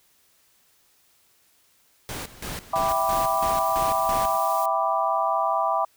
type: noise with tremolo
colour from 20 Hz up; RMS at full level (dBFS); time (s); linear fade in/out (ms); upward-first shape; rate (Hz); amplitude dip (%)
pink; -33; 2.09-4.38; 0; square; 3; 80
type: chord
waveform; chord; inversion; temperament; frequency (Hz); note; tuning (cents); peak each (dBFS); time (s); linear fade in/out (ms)
sine; E minor seventh; none; equal; 659.3 / 784 / 987.8 / 1174.7; E5 / G5 / B5 / D6; 0 / 0 / 0 / 0; -26; 2.73-5.85; 5
type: noise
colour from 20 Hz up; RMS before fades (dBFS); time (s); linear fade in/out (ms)
blue; -37; 2.88-4.66; 5
effects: white hiss -62 dBFS RMS until 5.96 s